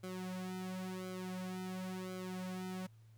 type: tone with flanger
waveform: sawtooth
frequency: 185 Hz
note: F#3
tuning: in tune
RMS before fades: -43 dBFS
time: 0.03-2.87 s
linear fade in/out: 10 ms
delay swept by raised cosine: 1.1 to 3.6 ms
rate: 0.95 Hz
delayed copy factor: -1
effects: added 111 Hz sine -58 dBFS peak until 3.17 s + pink hiss -75 dBFS RMS until 3.17 s